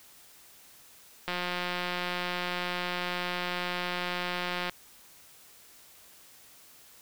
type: click train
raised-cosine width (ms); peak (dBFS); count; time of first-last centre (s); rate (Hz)
0.3; -16; 609; 1.28-4.696; 178
effects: white hiss -55 dBFS RMS until 7.01 s